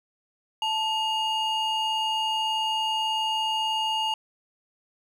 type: ring-modulated tone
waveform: triangle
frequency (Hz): 1864.7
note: A#6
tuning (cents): 0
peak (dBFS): -19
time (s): 0.62-4.14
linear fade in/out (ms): 2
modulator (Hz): 983
effects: none